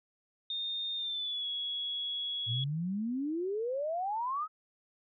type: tone with pitch glide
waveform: sine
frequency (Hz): 3653 to 3350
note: A#7 to G#7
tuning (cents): -36 to +14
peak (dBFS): -33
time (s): 0.5-2.64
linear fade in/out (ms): 2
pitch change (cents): -150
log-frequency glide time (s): 0.96-1.47
type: exponential sweep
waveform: sine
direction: up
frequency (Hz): 110 to 1300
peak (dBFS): -31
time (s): 2.46-4.48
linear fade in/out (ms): 50
effects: none